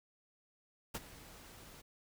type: noise with ADSR envelope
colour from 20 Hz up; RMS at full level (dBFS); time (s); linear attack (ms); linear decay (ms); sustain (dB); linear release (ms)
pink; -38; 0.94-1.82; 12; 35; -17; 15
effects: none